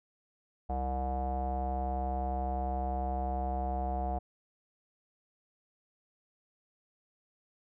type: tone with low-pass filter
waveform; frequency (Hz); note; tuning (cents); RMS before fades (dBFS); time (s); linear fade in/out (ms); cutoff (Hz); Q
square; 65.7; C2; +8; -33; 0.69-4.19; 10; 740; 10
effects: none